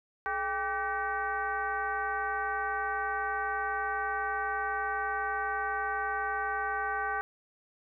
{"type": "tone with frequency modulation", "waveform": "sine", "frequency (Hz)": 1162, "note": "D6", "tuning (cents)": -19, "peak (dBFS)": -29, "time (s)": [0.26, 7.21], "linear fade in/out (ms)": 0, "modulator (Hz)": 368, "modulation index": 1.6, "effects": []}